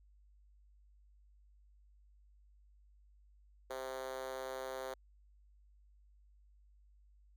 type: tone with high-pass filter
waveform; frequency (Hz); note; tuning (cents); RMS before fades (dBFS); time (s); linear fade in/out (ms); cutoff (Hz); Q
5% pulse; 131.1; C3; +4; -43; 3.7-4.94; 5; 470; 4
effects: added 50 Hz sine -62 dBFS peak until 7.36 s